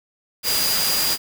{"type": "tone in noise", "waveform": "sine", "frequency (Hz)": 4851, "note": "D#8", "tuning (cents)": -45, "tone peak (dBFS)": -22, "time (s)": [0.43, 1.18], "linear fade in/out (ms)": 50, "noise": "white", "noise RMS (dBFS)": -22, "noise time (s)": [0.43, 1.18], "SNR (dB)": -3, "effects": []}